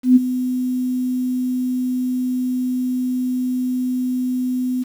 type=tone with ADSR envelope; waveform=sine; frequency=252.6 Hz; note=B3; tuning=39 cents sharp; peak=-5 dBFS; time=0.03-4.84 s; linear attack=130 ms; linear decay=23 ms; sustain=-13 dB; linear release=18 ms; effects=7-bit